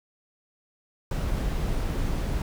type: noise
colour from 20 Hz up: brown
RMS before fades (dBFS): -27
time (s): 1.11-2.42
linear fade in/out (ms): 2
effects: none